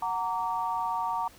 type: chord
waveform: sine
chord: Gb augmented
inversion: none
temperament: just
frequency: 740 / 925 / 1156.2 Hz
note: Gb5 / Bb5 / D6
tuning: 0 / -14 / -27 cents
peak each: -34 / -29 / -34 dBFS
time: 0.02-1.28 s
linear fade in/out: 5 ms
effects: pink hiss -54 dBFS RMS until 1.38 s